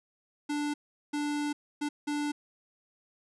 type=tone bursts at uneven times; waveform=square; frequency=293.7 Hz; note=D4; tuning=in tune; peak=-30 dBFS; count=4; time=0.49-0.74 / 1.13-1.53 / 1.81-1.89 / 2.07-2.32 s; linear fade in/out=10 ms; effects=resampled to 24000 Hz